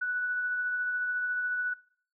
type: tone with tremolo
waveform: sine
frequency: 1480 Hz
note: F#6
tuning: in tune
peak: -27 dBFS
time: 0.01-1.74 s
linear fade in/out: 10 ms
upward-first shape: triangle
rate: 14 Hz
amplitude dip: 30%
effects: noise-tail reverb RT60 0.6 s tail -23 dB re dry